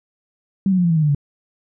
sine tone with pitch steps, 194 / 185.78 / 177.9 / 170.36 / 163.13 / 156.22 / 149.59 / 143.25 Hz, G3 / F#3 / F3 / F3 / E3 / D#3 / D3 / D3, -18 / +7 / +32 / -43 / -18 / +7 / +32 / -43 cents, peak -13 dBFS, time 0.66-1.148 s, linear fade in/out 2 ms, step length 61 ms, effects none

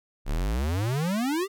square exponential sweep, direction up, 32.29 to 410.3 Hz, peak -25 dBFS, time 0.25-1.48 s, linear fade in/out 50 ms, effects none

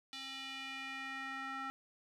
square tone with band-pass filter sweep, 268.2 Hz, C4, 43 cents sharp, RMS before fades -44 dBFS, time 0.13-1.7 s, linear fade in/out 0 ms, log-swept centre 3600 to 1400 Hz, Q 2.4, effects none

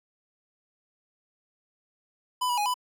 square tone with pitch steps, 1000 / 974 / 830 / 996 Hz, B5 / B5 / G#5 / B5, +21 / -24 / -1 / +14 cents, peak -25 dBFS, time 2.41-2.742 s, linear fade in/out 10 ms, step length 83 ms, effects none

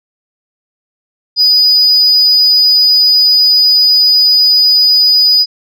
sine tone, 4954 Hz, D#8, 8 cents flat, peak -3 dBFS, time 1.36-5.46 s, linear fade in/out 50 ms, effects tanh soft clip ceiling -3 dBFS

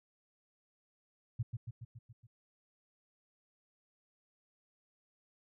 sine tone with echo, 116.54 Hz, A#2, in tune, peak -31 dBFS, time 1.39-1.43 s, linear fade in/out 10 ms, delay 140 ms, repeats 6, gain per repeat -4 dB, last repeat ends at 2.27 s, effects none

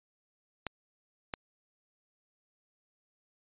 clicks, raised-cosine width 0.3 ms, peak -18 dBFS, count 2, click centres 0.667 / 1.338 s, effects resampled to 8000 Hz

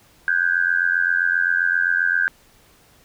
sine tone with amplitude modulation, 1568 Hz, G6, in tune, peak -12 dBFS, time 0.28-2.28 s, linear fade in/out 0 ms, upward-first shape sine, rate 87.6 Hz, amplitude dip 100%, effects pink hiss -54 dBFS RMS until 3.04 s

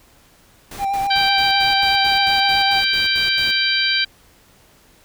pink noise bursts, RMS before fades -34 dBFS, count 13, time 0.71-3.514 s, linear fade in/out 5 ms, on 140 ms, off 82 ms
triangle tone with vibrato, 791 Hz, G5, 15 cents sharp, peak -16 dBFS, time 0.78-2.83 s, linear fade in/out 50 ms, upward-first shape triangle, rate 7.9 Hz, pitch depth 29 cents each way
harmonic tone, 782 Hz, G5, 4 cents flat, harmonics 2 / 3 / 4 / 5 / 6, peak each -22 / -22 / -22 / -22 / -22 dBFS, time 1.1-4.05 s, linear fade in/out 10 ms
effects pink hiss -52 dBFS RMS until 5.04 s

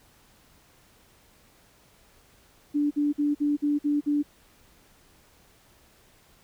sine tone bursts, 292.3 Hz, D4, 8 cents flat, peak -21 dBFS, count 7, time 2.74-4.23 s, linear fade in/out 20 ms, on 170 ms, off 50 ms, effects pink hiss -59 dBFS RMS until 6.43 s

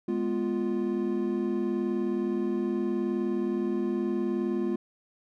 triangle chord, F diminished, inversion first, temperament equal, 207.7 / 246.9 / 349.2 Hz, Ab3 / Cb4 / F4, 0 / 0 / 0 cents, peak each -29 / -30 / -27 dBFS, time 0.08-4.76 s, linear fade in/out 5 ms, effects none

